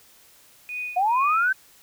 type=tone with tremolo; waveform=sine; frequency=2476 Hz; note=D#7; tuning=9 cents flat; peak=-27 dBFS; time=0.69-1.55 s; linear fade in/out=0 ms; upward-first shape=sine; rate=2.1 Hz; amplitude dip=100%
type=linear sweep; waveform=sine; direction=up; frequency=698.5 to 1570 Hz; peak=-18 dBFS; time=0.96-1.53 s; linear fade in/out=10 ms
effects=white hiss -54 dBFS RMS until 1.82 s